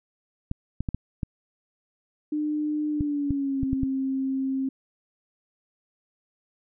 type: clicks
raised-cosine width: 5 ms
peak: -15 dBFS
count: 10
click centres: 0.514 / 0.806 / 0.888 / 0.946 / 1.232 / 3.008 / 3.307 / 3.632 / 3.731 / 3.833 s
type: tone with pitch glide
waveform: sine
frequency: 301.2 to 266.8 Hz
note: D4 to C4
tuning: +44 to +34 cents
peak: -24 dBFS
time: 2.32-4.69 s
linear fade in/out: 5 ms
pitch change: -210 cents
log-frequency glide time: 2.9-3.66 s
effects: none